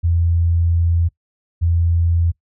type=tone pair in turn; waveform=sine; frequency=84.6 / 84.6 Hz; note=E2 / E2; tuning=+45 / +45 cents; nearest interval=unison; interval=0 cents; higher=neither; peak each=-13 dBFS; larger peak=neither; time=0.03-1.09 / 1.61-2.32 s; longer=first; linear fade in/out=20 ms; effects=noise-tail reverb RT60 0.1 s tail -20 dB re dry